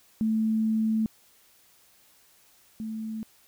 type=tone pair in turn; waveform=sine; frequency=220 / 220 Hz; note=A3 / A3; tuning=0 / 0 cents; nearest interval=unison; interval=0 cents; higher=neither; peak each=-22 / -31 dBFS; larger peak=first; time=0.21-1.06 / 2.8-3.23 s; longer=first; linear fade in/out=0 ms; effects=white hiss -60 dBFS RMS until 3.47 s